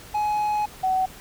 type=tone pair in turn; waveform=triangle / sine; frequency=841 / 752.5 Hz; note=G#5 / F#5; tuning=+22 / +29 cents; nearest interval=major second; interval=193 cents; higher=first; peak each=-19 / -19 dBFS; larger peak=neither; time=0.14-0.66 / 0.83-1.06 s; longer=first; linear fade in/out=10 ms; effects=pink hiss -44 dBFS RMS until 1.2 s